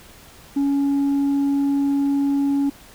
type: tone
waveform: sine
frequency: 280 Hz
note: C#4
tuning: 18 cents sharp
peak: -14 dBFS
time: 0.56-2.7 s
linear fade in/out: 10 ms
effects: tanh soft clip ceiling -16 dBFS + pink hiss -46 dBFS RMS until 2.94 s